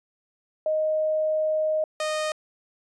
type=tone pair in turn; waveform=sine / sawtooth; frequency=622.3 / 617.6 Hz; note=D#5 / D#5; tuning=0 / -13 cents; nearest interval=unison; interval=13 cents; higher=first; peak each=-21 dBFS; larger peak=neither; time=0.66-1.84 / 2-2.32 s; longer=first; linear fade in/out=2 ms; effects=resampled to 22050 Hz